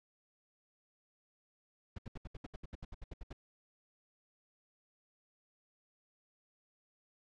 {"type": "noise bursts", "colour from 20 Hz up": "brown", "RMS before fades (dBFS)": -44, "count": 15, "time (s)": [1.96, 3.329], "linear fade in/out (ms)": 5, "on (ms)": 25, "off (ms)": 71, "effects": ["low-pass 5000 Hz 12 dB/octave"]}